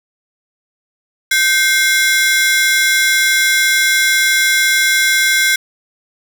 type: ring-modulated tone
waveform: sawtooth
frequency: 1838 Hz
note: A#6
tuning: 25 cents flat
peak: -4 dBFS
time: 1.31-5.56 s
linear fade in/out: 5 ms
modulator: 287 Hz
effects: none